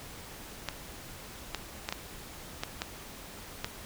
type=clicks; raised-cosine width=0.2 ms; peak=-14 dBFS; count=7; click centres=0.687 / 1.547 / 1.889 / 1.925 / 2.635 / 2.819 / 3.645 s; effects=pink hiss -46 dBFS RMS until 3.85 s